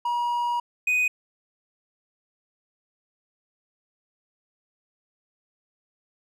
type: tone pair in turn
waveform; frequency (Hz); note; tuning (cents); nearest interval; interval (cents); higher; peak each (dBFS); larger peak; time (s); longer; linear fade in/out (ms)
triangle; 958 / 2493; A#5 / D#7; +47 / +3; octave + perfect fourth; 1656; second; -21 / -18; second; 0.05-0.6 / 0.87-1.08; first; 5
effects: none